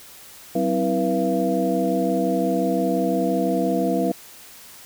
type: tone cluster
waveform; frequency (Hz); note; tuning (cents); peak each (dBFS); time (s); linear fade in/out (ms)
sine; 188.8 / 260.4 / 326.1 / 485.8 / 679; F#3 / C4 / E4 / B4 / F5; +35 / -8 / -19 / -29 / -49; -25; 0.55-4.12; 5
effects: white hiss -44 dBFS RMS until 4.85 s